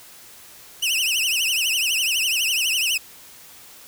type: tone with vibrato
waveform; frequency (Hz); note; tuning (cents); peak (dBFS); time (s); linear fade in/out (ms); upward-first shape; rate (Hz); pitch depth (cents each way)
sawtooth; 2787; F7; -4; -16; 0.82-2.98; 10; triangle; 12; 200
effects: white hiss -45 dBFS RMS until 3.87 s